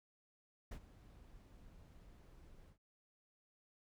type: noise with ADSR envelope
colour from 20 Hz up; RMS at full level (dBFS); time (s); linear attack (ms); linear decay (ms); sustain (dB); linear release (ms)
brown; -43; 0.71-2.78; 8; 71; -17; 95
effects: none